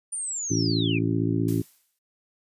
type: linear sweep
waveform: sine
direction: down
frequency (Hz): 9310 to 2306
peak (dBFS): -28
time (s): 0.12-0.99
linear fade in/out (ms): 10
type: harmonic tone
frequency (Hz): 55.6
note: A1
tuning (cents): +19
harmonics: 2 / 3 / 4 / 5 / 6 / 7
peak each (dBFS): -27 / -28 / -38 / -26 / -29 / -34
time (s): 0.5-1.62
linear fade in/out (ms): 10
type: noise with exponential decay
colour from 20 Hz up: blue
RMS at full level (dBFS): -37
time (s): 1.48-1.99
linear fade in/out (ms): 5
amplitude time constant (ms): 110
effects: noise-tail reverb RT60 0.1 s tail -22 dB re dry + resampled to 32000 Hz